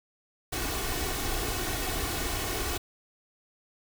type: noise with comb filter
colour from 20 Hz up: pink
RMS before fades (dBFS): -31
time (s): 0.52-2.78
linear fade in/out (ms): 10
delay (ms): 2.7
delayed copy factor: +0.65
effects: none